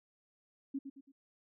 sine tone with echo, 273.8 Hz, C#4, 21 cents flat, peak -34 dBFS, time 0.74-0.79 s, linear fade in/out 10 ms, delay 110 ms, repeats 3, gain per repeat -8 dB, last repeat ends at 1.12 s, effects none

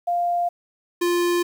sine / square tone pair in turn, 698.5 / 349.2 Hz, F5 / F4, 0 / 0 cents, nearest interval octave, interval 1200 cents, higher first, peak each -19 dBFS, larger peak neither, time 0.07-0.49 / 1.01-1.43 s, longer neither, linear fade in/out 10 ms, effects 9-bit

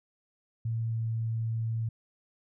sine tone with pitch glide, 113.9 to 113.18 Hz, A#2 to A2, -40 to +49 cents, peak -28 dBFS, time 0.65-1.89 s, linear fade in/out 5 ms, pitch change -11 cents, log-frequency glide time 0.9-0.97 s, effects none

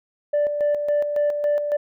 sine tone with tremolo, 587 Hz, D5, 1 cent flat, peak -15 dBFS, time 0.33-1.77 s, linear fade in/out 10 ms, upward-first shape square, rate 3.6 Hz, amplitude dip 55%, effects tanh soft clip ceiling -15 dBFS

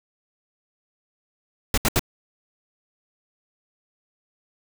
pink noise bursts, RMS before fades -19 dBFS, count 3, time 1.74-1.994 s, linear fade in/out 2 ms, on 36 ms, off 73 ms, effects none

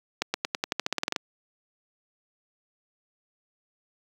accelerating click train, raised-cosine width 0.2 ms, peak -8 dBFS, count 14, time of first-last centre 0.22-1.162 s, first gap 120 ms, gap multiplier 0.91, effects high-pass 200 Hz 12 dB/octave + 8-bit

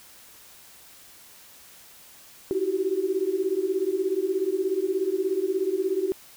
sine tone cluster, 324.5 / 371.6 / 388.3 Hz, E4 / F#4 / G4, -27 / +7 / -16 cents, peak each -33 / -26 / -26 dBFS, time 2.51-6.12 s, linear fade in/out 0 ms, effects white hiss -50 dBFS RMS until 6.36 s

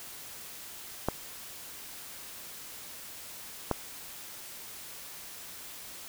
clicks, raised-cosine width 1 ms, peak -12 dBFS, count 2, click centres 1.086 / 3.713 s, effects white hiss -45 dBFS RMS until 6.08 s

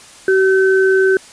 sine tone pair together, 381.6 / 1531.3 Hz, G4 / G6, -47 / -41 cents, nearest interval 2 octaves, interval 2406 cents, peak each -10 / -16 dBFS, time 0.28-1.17 s, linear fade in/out 2 ms, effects white hiss -40 dBFS RMS until 1.32 s + resampled to 22050 Hz

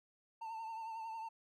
triangle tone with vibrato, 897 Hz, A5, 33 cents sharp, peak -40 dBFS, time 0.41-1.29 s, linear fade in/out 10 ms, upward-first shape triangle, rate 11 Hz, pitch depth 50 cents each way, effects none

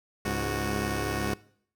10% pulse tone cluster, 68.4 / 103.5 / 368.7 Hz, C#2 / G#2 / F#4, -23 / -5 / -6 cents, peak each -24 dBFS, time 0.25-1.34 s, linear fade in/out 5 ms, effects noise-tail reverb RT60 0.6 s tail -21 dB re dry

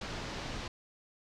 pink low-pass noise, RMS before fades -40 dBFS, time 0.01-0.68 s, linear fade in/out 5 ms, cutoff 5700 Hz, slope 24 dB/octave, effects none

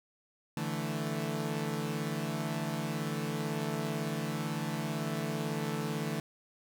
sawtooth chord, D suspended second, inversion none, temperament equal, 146.83 / 164.81 / 220 Hz, D3 / E3 / A3, 0 / 0 / 0 cents, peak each -33 dBFS, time 0.57-6.2 s, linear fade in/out 2 ms, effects none

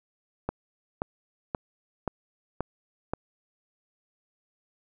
click train, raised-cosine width 1 ms, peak -14 dBFS, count 6, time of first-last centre 0.49-3.136 s, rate 1.89 Hz, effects none

